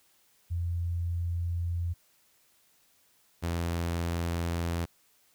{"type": "tone pair in turn", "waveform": ["sine", "sawtooth"], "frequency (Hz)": [86, 84.87], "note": ["F2", "F2"], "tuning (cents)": [-26, -49], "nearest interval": "unison", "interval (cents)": 23, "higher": "first", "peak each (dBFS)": [-28, -25], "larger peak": "second", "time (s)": [[0.5, 1.94], [3.42, 4.86]], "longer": "neither", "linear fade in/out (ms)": 20, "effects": ["white hiss -66 dBFS RMS until 5.34 s"]}